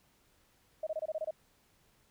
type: tone bursts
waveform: sine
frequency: 628 Hz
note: D#5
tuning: 16 cents sharp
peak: -32 dBFS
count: 8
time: 0.83-1.309 s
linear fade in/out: 5 ms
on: 38 ms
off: 25 ms
effects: pink hiss -69 dBFS RMS until 2.1 s